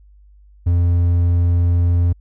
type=tone; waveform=triangle; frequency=86.8 Hz; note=F2; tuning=10 cents flat; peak=-10 dBFS; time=0.66-2.13 s; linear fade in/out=10 ms; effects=added 50 Hz sine -44 dBFS peak until 2.2 s